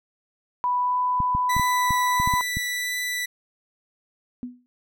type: tone with pitch glide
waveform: sine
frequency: 988 to 996 Hz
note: B5 to B5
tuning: 0 to +14 cents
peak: -20 dBFS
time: 0.64-2.41 s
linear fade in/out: 0 ms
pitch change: +14 cents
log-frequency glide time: 0.79-0.98 s
type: clicks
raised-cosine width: 5 ms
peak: -16 dBFS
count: 9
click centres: 1.203 / 1.35 / 1.566 / 1.597 / 1.907 / 2.2 / 2.275 / 2.338 / 2.57 s
type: tone with vibrato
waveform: sawtooth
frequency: 1975.5 Hz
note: B6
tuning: in tune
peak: -22 dBFS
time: 1.49-3.26 s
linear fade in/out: 10 ms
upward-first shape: triangle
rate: 1.5 Hz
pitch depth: 9 cents each way
type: tone with exponential decay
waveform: sine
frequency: 246.9 Hz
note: B3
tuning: in tune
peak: -26 dBFS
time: 4.43-4.66 s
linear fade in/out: 0 ms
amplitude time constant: 48 ms
effects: none